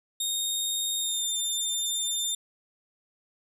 20% pulse tone with pitch glide, 3700 to 3597 Hz, A#7 to A7, -14 to +37 cents, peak -21 dBFS, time 0.2-2.35 s, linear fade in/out 5 ms, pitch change -49 cents, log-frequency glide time 0.99-1.25 s, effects none

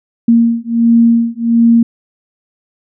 sine beating tone pair, 231.5 / 232.9 Hz, A#3 / A#3, -12 / -1 cents, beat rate 1.4 Hz, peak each -10 dBFS, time 0.28-1.83 s, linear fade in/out 5 ms, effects none

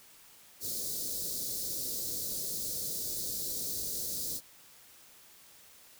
white band-stop noise, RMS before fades -36 dBFS, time 0.6-4.41 s, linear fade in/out 50 ms, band 570 to 4000 Hz, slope 48 dB/octave, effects white hiss -57 dBFS RMS until 5.99 s

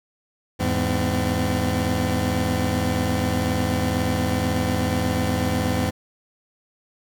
20% pulse tone cluster, 82.3 / 104.2 / 255.1 Hz, E2 / G#2 / C4, -2 / +6 / -44 cents, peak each -20 dBFS, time 0.59-5.91 s, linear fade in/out 20 ms, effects none

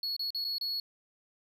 triangle tone with dropouts, 4362 Hz, C#8, 29 cents flat, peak -30 dBFS, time 0.03-0.8 s, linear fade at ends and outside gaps 2 ms, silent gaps 0.165-0.194 / 0.305-0.347 / 0.443-0.448 / 0.583-0.611 s, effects none

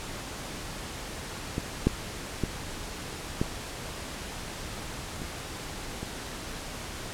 clicks, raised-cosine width 3 ms, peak -15 / -7 / -13 / -12 / -23 / -22 dBFS, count 6, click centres 1.581 / 1.87 / 2.437 / 3.415 / 5.218 / 6.03 s, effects pink hiss -38 dBFS RMS until 7.13 s + low-pass 10000 Hz 12 dB/octave

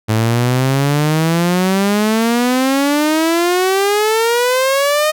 sawtooth exponential sweep, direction up, 107.9 to 622.3 Hz, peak -8 dBFS, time 0.08-5.12 s, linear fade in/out 20 ms, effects none

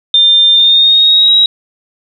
sine tone with pitch glide, 3600 to 3836 Hz, A7 to A#7, +39 to +49 cents, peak -4 dBFS, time 0.14-1.46 s, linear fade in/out 2 ms, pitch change +110 cents, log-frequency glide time 0.54-1.34 s, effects 7-bit

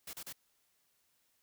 white noise bursts, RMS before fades -45 dBFS, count 3, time 0.07-0.327 s, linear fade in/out 5 ms, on 63 ms, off 34 ms, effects white hiss -75 dBFS RMS until 1.42 s

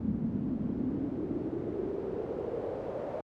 brown noise with band-pass filter sweep, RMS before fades -34 dBFS, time 0-3.21 s, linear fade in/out 5 ms, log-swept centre 200 to 600 Hz, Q 4.1, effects high-pass 60 Hz 12 dB/octave

